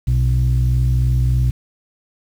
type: tone pair together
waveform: sine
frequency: 61.1 / 124.26 Hz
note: B1 / B2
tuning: -18 / +11 cents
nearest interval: octave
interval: 1229 cents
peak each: -14 dBFS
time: 0.07-1.51 s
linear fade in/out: 10 ms
effects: tanh soft clip ceiling -9 dBFS + 7-bit